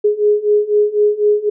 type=beating tone pair; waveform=sine; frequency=415.3 / 419.3 Hz; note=G#4 / G#4; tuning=0 / +17 cents; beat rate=4 Hz; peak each=-15 / -13 dBFS; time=0.04-1.5 s; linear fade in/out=10 ms; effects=none